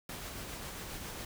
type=noise with tremolo; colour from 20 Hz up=pink; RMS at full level=-42 dBFS; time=0.09-1.25 s; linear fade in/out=2 ms; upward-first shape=sine; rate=7.4 Hz; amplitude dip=25%; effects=none